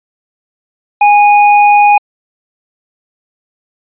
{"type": "tone", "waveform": "square", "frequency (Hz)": 825, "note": "G#5", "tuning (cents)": -12, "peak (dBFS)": -4, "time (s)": [1.01, 1.98], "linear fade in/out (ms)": 5, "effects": ["resampled to 8000 Hz"]}